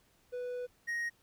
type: tone pair in turn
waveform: triangle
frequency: 493.9 / 1874.4 Hz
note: B4 / A#6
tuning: 0 / +9 cents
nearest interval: octave + major seventh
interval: 2309 cents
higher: second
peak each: -34 / -31 dBFS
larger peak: second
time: 0.32-0.67 / 0.87-1.1 s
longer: first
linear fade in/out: 20 ms
effects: pink hiss -69 dBFS RMS until 1.22 s